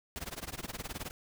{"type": "noise with tremolo", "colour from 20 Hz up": "pink", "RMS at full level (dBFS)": -38, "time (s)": [0.16, 1.11], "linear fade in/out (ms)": 0, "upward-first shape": "sine", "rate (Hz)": 19, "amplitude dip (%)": 95, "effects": []}